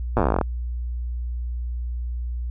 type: slowing click train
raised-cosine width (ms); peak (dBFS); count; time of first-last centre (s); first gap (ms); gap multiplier
1; -6; 17; 0.17-0.413; 8; 1.08
effects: added 60 Hz sine -25 dBFS peak until 2.5 s